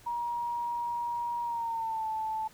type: tone with pitch glide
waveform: sine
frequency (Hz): 950 to 876.2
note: A#5 to A5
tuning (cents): +33 to -7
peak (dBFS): -30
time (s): 0.06-2.48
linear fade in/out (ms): 10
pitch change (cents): -140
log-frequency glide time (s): 1.43-2.07
effects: pink hiss -57 dBFS RMS until 2.53 s